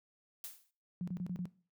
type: noise with exponential decay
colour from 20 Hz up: blue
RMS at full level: -42 dBFS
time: 0.44-0.71 s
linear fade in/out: 1 ms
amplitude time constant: 58 ms
type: tone bursts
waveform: sine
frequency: 178.6 Hz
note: F3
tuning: 39 cents sharp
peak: -34 dBFS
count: 5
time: 1.01-1.455 s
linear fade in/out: 0 ms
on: 65 ms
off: 30 ms
effects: noise-tail reverb RT60 0.4 s tail -19 dB re dry + high-pass 100 Hz 12 dB/octave